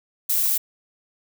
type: noise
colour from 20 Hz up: violet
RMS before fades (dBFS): -21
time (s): 0.29-0.58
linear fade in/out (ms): 10
effects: none